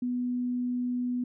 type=tone; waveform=sine; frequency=246.9 Hz; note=B3; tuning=in tune; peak=-27 dBFS; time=0.02-1.24 s; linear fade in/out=5 ms; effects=none